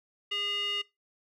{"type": "tone with band-pass filter", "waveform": "square", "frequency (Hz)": 407.9, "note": "G#4", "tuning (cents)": -31, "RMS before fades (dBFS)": -32, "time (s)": [0.31, 0.82], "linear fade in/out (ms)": 10, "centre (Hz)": 2700, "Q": 9.7, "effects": ["noise-tail reverb RT60 0.2 s tail -18 dB re dry"]}